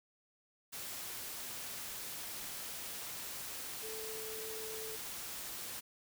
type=tone in noise; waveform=sine; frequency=439.7 Hz; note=A4; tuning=1 cent flat; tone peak=-45 dBFS; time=3.82-4.97 s; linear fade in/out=20 ms; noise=white; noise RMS=-44 dBFS; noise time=0.72-5.81 s; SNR=-4 dB; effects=none